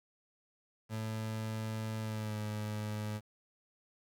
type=tone with pitch glide; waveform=30% pulse; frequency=110 to 106.31 Hz; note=A2 to G#2; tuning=0 to +41 cents; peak=-33 dBFS; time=0.89-3.21 s; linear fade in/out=50 ms; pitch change=-59 cents; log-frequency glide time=2.01-2.39 s; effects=10-bit